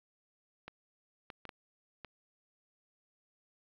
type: clicks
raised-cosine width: 0.3 ms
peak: -28 dBFS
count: 5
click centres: 0.68 / 1.302 / 1.453 / 1.492 / 2.047 s
effects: low-pass 4000 Hz 12 dB/octave + 11-bit